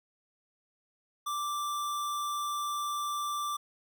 square tone, 1174.7 Hz, D6, in tune, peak -32 dBFS, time 1.26-3.57 s, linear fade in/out 10 ms, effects none

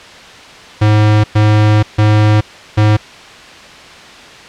square tone bursts at uneven times, 106.3 Hz, G#2, 41 cents sharp, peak -7 dBFS, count 4, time 0.81-1.24 / 1.35-1.83 / 1.98-2.41 / 2.77-2.97 s, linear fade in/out 10 ms, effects white hiss -34 dBFS RMS until 4.48 s + low-pass 4000 Hz 12 dB/octave

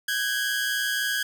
sawtooth tone pair together, 1527.6 / 1651 Hz, G6 / G#6, -45 / -11 cents, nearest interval minor second, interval 134 cents, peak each -26 / -22 dBFS, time 0.08-1.23 s, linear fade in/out 5 ms, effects none

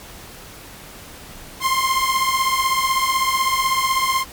sawtooth beating tone pair, 1046.5 / 1062.5 Hz, C6 / C6, 0 / +26 cents, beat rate 16 Hz, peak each -16 dBFS, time 1.6-4.25 s, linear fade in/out 50 ms, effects pink hiss -39 dBFS RMS until 4.32 s + MP3 96 kbps

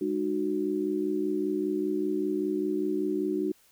sine tone cluster, 205.5 / 304.3 / 369.4 Hz, G#3 / D#4 / F#4, -18 / -38 / -3 cents, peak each -35 / -29 / -29 dBFS, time 0.01-3.52 s, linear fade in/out 5 ms, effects white hiss -62 dBFS RMS until 3.71 s

